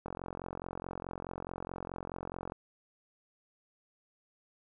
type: click train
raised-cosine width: 1 ms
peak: -25 dBFS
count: 111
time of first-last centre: 0.06-2.521 s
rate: 44.7 Hz
effects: none